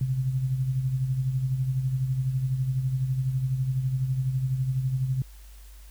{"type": "tone with tremolo", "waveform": "sine", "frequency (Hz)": 130.81, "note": "C3", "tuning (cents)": 0, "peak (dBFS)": -21, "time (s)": [0.01, 5.22], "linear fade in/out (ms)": 2, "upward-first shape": "sine", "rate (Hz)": 12, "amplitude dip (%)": 55, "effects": ["added 50 Hz sine -44 dBFS peak until 5.9 s", "white hiss -56 dBFS RMS until 5.9 s"]}